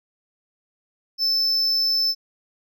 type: tone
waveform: triangle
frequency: 5274 Hz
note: E8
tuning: in tune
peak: -17 dBFS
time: 1.18-2.15 s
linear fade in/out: 50 ms
effects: none